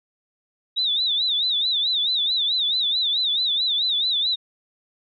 sine tone with vibrato, 3729 Hz, A#7, in tune, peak -19 dBFS, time 0.76-4.36 s, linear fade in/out 20 ms, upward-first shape sine, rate 4.6 Hz, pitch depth 140 cents each way, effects none

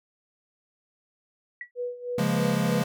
sine tone with exponential decay, 1940 Hz, B6, 31 cents flat, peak -30 dBFS, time 1.61-1.71 s, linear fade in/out 2 ms, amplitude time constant 20 ms
sine tone with tremolo, 489.7 Hz, B4, 15 cents flat, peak -27 dBFS, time 1.75-2.83 s, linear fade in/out 50 ms, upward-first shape sine, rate 3.2 Hz, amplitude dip 80%
square chord, Bb minor seventh, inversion first, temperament equal, 138.59 / 174.61 / 207.7 / 233.1 Hz, Db3 / F3 / Ab3 / Bb3, 0 / 0 / 0 / 0 cents, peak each -30 / -28 / -28 / -32 dBFS, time 2.18-2.84 s, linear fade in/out 5 ms
effects none

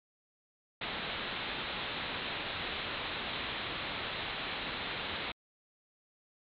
white low-pass noise, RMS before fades -38 dBFS, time 0.81-5.32 s, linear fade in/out 5 ms, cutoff 4000 Hz, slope 96 dB/octave, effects MP3 96 kbps

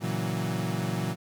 35% pulse chord, F# dominant seventh, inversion first, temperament equal with one note detuned, 116.54 / 137.95 / 164.81 / 185 Hz, A#2 / C#3 / E3 / F#3, 0 / -8 / 0 / 0 cents, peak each -31 / -34 / -31 / -31 dBFS, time 0-1.16 s, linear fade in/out 50 ms, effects none

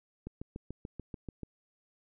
click train, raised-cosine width 3 ms, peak -27 dBFS, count 9, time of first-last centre 0.27-1.433 s, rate 6.88 Hz, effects none

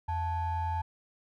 triangle ring-modulated tone, 395 Hz, G4, 13 cents sharp, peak -24 dBFS, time 0.08-0.82 s, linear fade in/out 10 ms, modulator 480 Hz, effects none

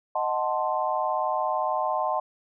sine chord, D# diminished seventh, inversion none, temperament equal, 622.3 / 740 / 880 / 1046.5 Hz, D#5 / F#5 / A5 / C6, 0 / 0 / 0 / 0 cents, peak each -29 dBFS, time 0.15-2.2 s, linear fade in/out 5 ms, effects none

